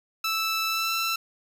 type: tone with pitch glide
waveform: 15% pulse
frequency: 1318.5 to 1336.1 Hz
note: E6 to E6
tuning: 0 to +23 cents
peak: -18 dBFS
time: 0.24-1.16 s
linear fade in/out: 5 ms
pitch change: +23 cents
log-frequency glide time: 0.68-0.93 s
effects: 9-bit